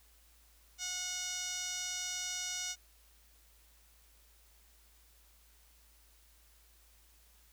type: tone with band-pass filter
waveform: 15% pulse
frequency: 729 Hz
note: F#5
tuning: 26 cents flat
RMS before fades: -39 dBFS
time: 0.78-2.76 s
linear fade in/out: 50 ms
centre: 5300 Hz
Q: 9.2
effects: added 55 Hz sine -64 dBFS peak until 7.52 s + white hiss -66 dBFS RMS until 7.52 s